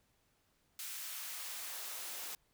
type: noise with high-pass filter sweep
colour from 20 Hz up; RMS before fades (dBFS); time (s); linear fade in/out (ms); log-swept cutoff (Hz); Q
white; -44; 0.79-2.35; 2; 1700 to 320; 0.76
effects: pink hiss -75 dBFS RMS until 2.53 s